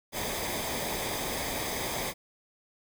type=noise with comb filter; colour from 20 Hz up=pink; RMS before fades=-33 dBFS; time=0.12-2.14 s; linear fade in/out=50 ms; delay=0.71 ms; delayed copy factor=-0.6; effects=none